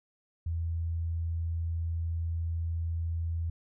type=tone; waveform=sine; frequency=83.1 Hz; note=E2; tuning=15 cents sharp; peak=-29 dBFS; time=0.46-3.5 s; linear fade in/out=5 ms; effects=none